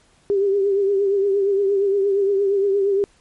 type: tone with vibrato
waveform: sine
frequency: 396.7 Hz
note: G4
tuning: 21 cents sharp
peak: -15 dBFS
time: 0.3-3.04 s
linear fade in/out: 0 ms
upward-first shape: triangle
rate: 8.6 Hz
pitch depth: 61 cents each way
effects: pink hiss -57 dBFS RMS until 3.2 s + MP3 48 kbps